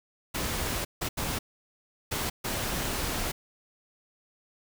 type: noise bursts at uneven times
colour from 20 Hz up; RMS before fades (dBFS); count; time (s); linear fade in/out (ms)
pink; -31; 5; 0.34-0.85 / 1.01-1.09 / 1.17-1.39 / 2.11-2.3 / 2.44-3.32; 10
effects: none